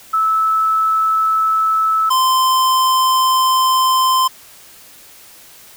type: tone pair in turn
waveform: sine / square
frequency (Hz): 1306 / 1037.3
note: E6 / C6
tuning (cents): -17 / -15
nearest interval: major third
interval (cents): 398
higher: first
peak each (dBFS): -12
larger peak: neither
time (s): 0.13-2.1 / 2.1-4.28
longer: second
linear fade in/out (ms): 10
effects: white hiss -42 dBFS RMS until 5.76 s